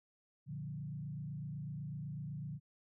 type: tone with frequency modulation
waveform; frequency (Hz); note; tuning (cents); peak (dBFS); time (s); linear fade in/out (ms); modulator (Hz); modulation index
sine; 146.83; D3; 0; -40; 0.46-2.6; 50; 28; 1
effects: none